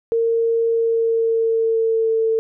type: tone with pitch glide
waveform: sine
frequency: 458.7 to 447.4 Hz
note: A#4 to A4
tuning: -28 to +29 cents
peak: -15 dBFS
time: 0.12-2.39 s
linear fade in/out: 0 ms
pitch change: -43 cents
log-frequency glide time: 0.68-2.23 s
effects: none